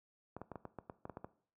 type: clicks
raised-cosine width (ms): 1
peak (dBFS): -30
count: 11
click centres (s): 0.366 / 0.416 / 0.517 / 0.557 / 0.653 / 0.787 / 0.898 / 1.054 / 1.097 / 1.171 / 1.245
effects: noise-tail reverb RT60 0.5 s tail -17 dB re dry + high-pass 80 Hz 12 dB/octave